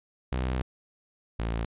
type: tone pair in turn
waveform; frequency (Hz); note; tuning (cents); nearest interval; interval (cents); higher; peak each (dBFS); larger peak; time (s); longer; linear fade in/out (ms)
sawtooth; 63.5 / 56.57; B1 / A1; +49 / +49; major second; 200; first; -23 / -24; first; 0.32-0.62 / 1.39-1.65; first; 5
effects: resampled to 8000 Hz